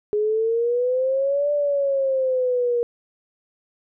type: exponential two-way sweep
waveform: sine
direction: up then down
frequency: 415.3 to 587.3 to 473.4 Hz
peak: -18 dBFS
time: 0.13-2.83 s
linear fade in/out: 0 ms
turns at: 1.52 s
effects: none